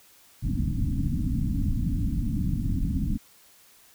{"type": "low-pass noise", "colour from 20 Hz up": "pink", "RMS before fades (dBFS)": -26, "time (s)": [0.42, 3.18], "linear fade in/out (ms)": 20, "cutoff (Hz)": 290, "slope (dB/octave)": 96, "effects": ["white hiss -56 dBFS RMS until 3.94 s"]}